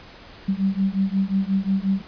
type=beating tone pair; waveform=sine; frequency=191 / 196.6 Hz; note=G3 / G3; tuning=-45 / +5 cents; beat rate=5.6 Hz; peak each=-22 dBFS; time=0.48-2.02 s; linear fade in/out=10 ms; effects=pink hiss -44 dBFS RMS until 2.07 s + resampled to 11025 Hz